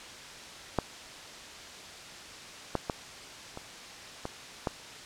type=clicks; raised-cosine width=1 ms; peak=-11 / -13 / -15 / -25 / -20 / -14 dBFS; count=6; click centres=0.787 / 2.753 / 2.898 / 3.574 / 4.254 / 4.672 s; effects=white hiss -45 dBFS RMS until 5.05 s + low-pass 6000 Hz 12 dB/octave